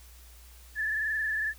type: tone with frequency modulation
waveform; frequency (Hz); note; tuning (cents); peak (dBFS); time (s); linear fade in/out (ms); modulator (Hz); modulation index
sine; 1742; A6; -18; -27; 0.75-1.54; 50; 22; 2.3
effects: added 60 Hz sine -50 dBFS peak until 1.58 s + white hiss -56 dBFS RMS until 1.58 s